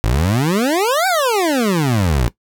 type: exponential two-way sweep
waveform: 25% pulse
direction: up then down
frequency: 51 to 785 to 54.6 Hz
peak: -10 dBFS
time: 0.04-2.28 s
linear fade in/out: 0 ms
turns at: 1.07 s
effects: noise-tail reverb RT60 0.1 s tail -18 dB re dry